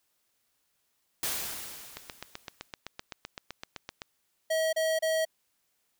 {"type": "noise with exponential decay", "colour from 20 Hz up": "white", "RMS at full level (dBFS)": -30, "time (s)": [1.23, 2.71], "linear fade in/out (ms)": 2, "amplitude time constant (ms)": 320}
{"type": "click train", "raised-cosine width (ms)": 0.2, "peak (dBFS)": -20, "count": 17, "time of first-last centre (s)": [1.97, 4.019], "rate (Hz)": 7.81}
{"type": "tone bursts", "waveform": "square", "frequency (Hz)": 640, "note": "D#5", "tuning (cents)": 49, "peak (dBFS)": -26, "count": 3, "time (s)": [4.5, 5.252], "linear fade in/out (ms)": 10, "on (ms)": 230, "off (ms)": 31}
{"effects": ["white hiss -75 dBFS RMS until 5.99 s"]}